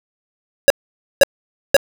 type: tone bursts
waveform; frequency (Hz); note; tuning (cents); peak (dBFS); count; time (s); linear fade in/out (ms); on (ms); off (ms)
square; 554.4; C#5; 0; -5; 3; 0.68-1.766; 0; 22; 510
effects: none